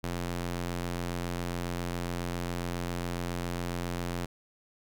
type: tone with high-pass filter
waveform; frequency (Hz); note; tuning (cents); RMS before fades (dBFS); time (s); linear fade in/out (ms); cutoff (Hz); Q
square; 43.65; F1; 0; -34; 0.03-4.26; 10; 88; 0.53
effects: none